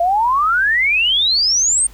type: exponential sweep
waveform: sine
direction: up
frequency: 668 to 8870 Hz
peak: -12 dBFS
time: 0-1.87 s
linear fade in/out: 5 ms
effects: added 50 Hz sine -40 dBFS peak until 1.93 s + pink hiss -47 dBFS RMS until 1.93 s